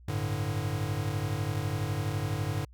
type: chord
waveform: square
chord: G suspended second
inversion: none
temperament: equal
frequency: 98 / 110 / 146.83 Hz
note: G2 / A2 / D3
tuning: 0 / 0 / 0 cents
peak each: -34 / -34 / -35 dBFS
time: 0.08-2.65 s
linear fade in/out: 5 ms
effects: added 60 Hz sine -50 dBFS peak until 2.73 s